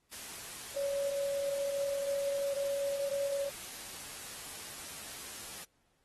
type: tone in noise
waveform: sine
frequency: 560 Hz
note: C#5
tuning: 18 cents sharp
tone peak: -31 dBFS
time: 0.75-3.5 s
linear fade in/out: 20 ms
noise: white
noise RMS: -45 dBFS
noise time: 0.11-5.65 s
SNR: +11 dB
effects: pink hiss -75 dBFS RMS until 6.04 s + AAC 32 kbps